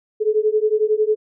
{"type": "beating tone pair", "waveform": "sine", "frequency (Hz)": [423.9, 434.9], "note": ["G#4", "A4"], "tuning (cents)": [35, -20], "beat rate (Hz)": 11, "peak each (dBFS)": -18, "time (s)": [0.2, 1.16], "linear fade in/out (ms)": 20, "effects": []}